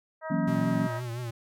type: harmonic tone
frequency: 317.5 Hz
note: D#4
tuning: 35 cents sharp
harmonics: 2 / 3 / 4 / 5 / 6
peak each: -35 / -39 / -41 / -43 / -45 dBFS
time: 0.21-1.02 s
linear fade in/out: 50 ms
type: chord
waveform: sine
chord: F# dominant seventh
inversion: third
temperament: equal with one note detuned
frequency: 163.58 / 185 / 233.1 / 277.2 Hz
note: E3 / F#3 / A#3 / C#4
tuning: -13 / 0 / 0 / 0 cents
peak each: -30 dBFS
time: 0.3-0.87 s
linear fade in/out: 10 ms
type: tone with vibrato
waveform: square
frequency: 120 Hz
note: B2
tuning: 49 cents flat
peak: -33 dBFS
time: 0.47-1.31 s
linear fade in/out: 10 ms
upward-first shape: triangle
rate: 5.8 Hz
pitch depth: 86 cents each way
effects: none